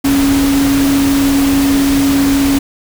sine tone in noise, 277.2 Hz, C#4, in tune, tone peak -9 dBFS, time 0.04-2.59 s, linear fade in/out 10 ms, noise pink, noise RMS -19 dBFS, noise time 0.04-2.59 s, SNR +7 dB, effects none

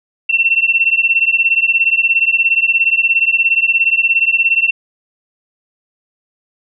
sine beating tone pair, 2700 / 2717 Hz, E7 / F7, +41 / -48 cents, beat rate 17 Hz, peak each -13 dBFS, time 0.29-4.71 s, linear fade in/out 10 ms, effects none

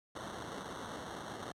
white noise with sample-and-hold, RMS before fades -44 dBFS, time 0.15-1.52 s, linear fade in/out 5 ms, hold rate 2450 Hz, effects high-pass 80 Hz 12 dB/octave + low-pass 9000 Hz 12 dB/octave

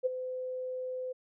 sine tone with ADSR envelope, 510 Hz, C5, 44 cents flat, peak -23 dBFS, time 0.03-1.13 s, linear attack 29 ms, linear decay 18 ms, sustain -11 dB, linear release 15 ms, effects none

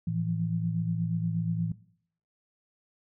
sine tone cluster, 111.6 / 166.3 / 174.7 Hz, A2 / E3 / F3, +25 / +16 / +1 cents, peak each -32 / -29 / -36 dBFS, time 0.07-1.72 s, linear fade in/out 5 ms, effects noise-tail reverb RT60 0.6 s tail -18 dB re dry

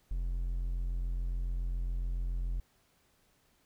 triangle tone, 43.57 Hz, F1, 3 cents flat, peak -29 dBFS, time 0.11-2.6 s, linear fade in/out 0 ms, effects pink hiss -70 dBFS RMS until 3.65 s

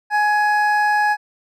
triangle tone pair together, 837.5 / 1676 Hz, G#5 / G#6, +14 / +15 cents, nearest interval octave, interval 1201 cents, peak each -14 / -17 dBFS, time 0.1-1.17 s, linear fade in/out 50 ms, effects none

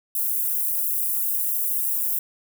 white high-pass noise, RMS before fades -24 dBFS, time 0.15-2.19 s, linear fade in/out 2 ms, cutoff 11000 Hz, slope 24 dB/octave, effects none

